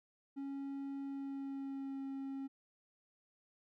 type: tone with pitch glide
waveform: triangle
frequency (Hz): 276.1 to 271.4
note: C#4 to C#4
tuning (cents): -7 to -36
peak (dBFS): -38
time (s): 0.36-2.48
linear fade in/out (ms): 20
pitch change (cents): -29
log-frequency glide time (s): 1.04-2.03
effects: none